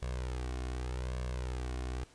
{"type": "tone with flanger", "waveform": "sawtooth", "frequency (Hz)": 62.4, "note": "B1", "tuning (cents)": 19, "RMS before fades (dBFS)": -37, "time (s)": [0.02, 2.04], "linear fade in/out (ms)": 5, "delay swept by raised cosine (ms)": [1.8, 2.78], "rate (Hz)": 0.84, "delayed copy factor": 0.7, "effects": ["pink hiss -61 dBFS RMS until 2.14 s", "resampled to 22050 Hz"]}